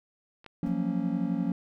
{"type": "clicks", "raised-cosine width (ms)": 0.3, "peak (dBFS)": [-36, -28], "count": 2, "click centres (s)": [0.444, 0.463]}
{"type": "chord", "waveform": "triangle", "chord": "Gb major seventh", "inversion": "third", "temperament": "just", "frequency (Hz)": [173.43, 185, 231.2, 277.5], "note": ["F3", "Gb3", "Bb3", "Db4"], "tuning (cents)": [-12, 0, -14, 2], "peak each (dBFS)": -30, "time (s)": [0.63, 1.52], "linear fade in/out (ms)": 2}
{"type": "noise with exponential decay", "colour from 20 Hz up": "brown", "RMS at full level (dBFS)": -41, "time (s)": [0.66, 0.83], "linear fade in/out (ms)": 2, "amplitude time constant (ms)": 36}
{"effects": []}